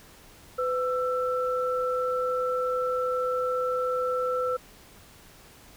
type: tone pair together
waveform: sine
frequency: 503.7 / 1333 Hz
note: B4 / E6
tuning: +34 / +19 cents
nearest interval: octave + perfect fourth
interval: 1685 cents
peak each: -26 / -29 dBFS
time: 0.58-4.57 s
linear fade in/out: 10 ms
effects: pink hiss -52 dBFS RMS until 5.76 s